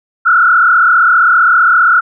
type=tone with frequency modulation; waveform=sine; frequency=1396.9 Hz; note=F6; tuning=in tune; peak=-5 dBFS; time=0.25-2.01 s; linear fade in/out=20 ms; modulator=35.2 Hz; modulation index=2.2; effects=none